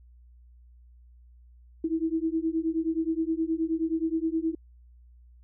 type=beating tone pair; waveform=sine; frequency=319.6 / 329.1 Hz; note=D#4 / E4; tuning=+47 / -3 cents; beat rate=9.5 Hz; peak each=-28 dBFS; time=1.84-4.55 s; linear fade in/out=5 ms; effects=added 60 Hz sine -51 dBFS peak until 5.43 s